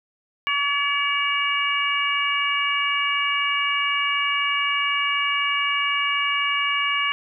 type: harmonic tone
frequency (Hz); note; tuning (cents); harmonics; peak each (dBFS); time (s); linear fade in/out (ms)
569; C#5; +45; 2 / 3 / 4 / 5; -25 / -29 / -24 / -25; 0.47-7.12; 0
effects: none